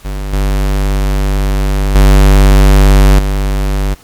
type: tone with level steps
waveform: square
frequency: 49 Hz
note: G1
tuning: in tune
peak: -17 / -10 / -3 / -11 dBFS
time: 0.04-3.95 s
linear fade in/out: 20 ms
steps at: 0.33 / 1.95 / 3.19 s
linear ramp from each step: 2 ms
effects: pink hiss -41 dBFS RMS until 4.03 s + MP3 96 kbps